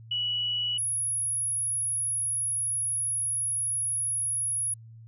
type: tone pair in turn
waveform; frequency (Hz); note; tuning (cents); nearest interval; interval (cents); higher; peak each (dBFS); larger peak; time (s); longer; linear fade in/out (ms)
sine; 2939 / 10473; F#7 / E9; -12 / -12; octave + minor seventh; 2200; second; -26 / -26; neither; 0.11-0.78 / 0.78-4.74; second; 5
effects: added 113 Hz sine -45 dBFS peak until 5.07 s